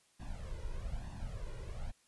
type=noise with flanger; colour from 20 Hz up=brown; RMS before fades=-41 dBFS; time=0.19-1.92 s; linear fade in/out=20 ms; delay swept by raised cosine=1.1 to 2.08 ms; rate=1.1 Hz; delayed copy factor=+0.85; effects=white hiss -70 dBFS RMS until 2.07 s + resampled to 24000 Hz